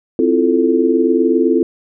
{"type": "chord", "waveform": "sine", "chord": "F major seventh", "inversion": "second", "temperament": "equal", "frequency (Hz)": [261.6, 329.6, 349.2, 440], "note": ["C4", "E4", "F4", "A4"], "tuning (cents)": [0, 0, 0, 0], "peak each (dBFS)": -16, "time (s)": [0.19, 1.63], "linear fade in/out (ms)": 2, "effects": []}